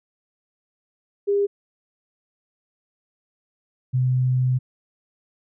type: tone pair in turn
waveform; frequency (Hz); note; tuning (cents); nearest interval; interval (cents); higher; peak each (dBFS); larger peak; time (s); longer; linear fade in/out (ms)
sine; 403.3 / 127.58; G4 / C3; +49 / -43; octave + minor sixth; 1992; first; -17; neither; 1.27-1.47 / 3.93-4.59; second; 20
effects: none